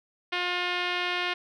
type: tone with low-pass filter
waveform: 5% pulse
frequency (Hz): 356.3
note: F4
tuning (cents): +35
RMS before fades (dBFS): -29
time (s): 0.32-1.34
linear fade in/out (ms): 10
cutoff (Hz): 3000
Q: 1.3
effects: none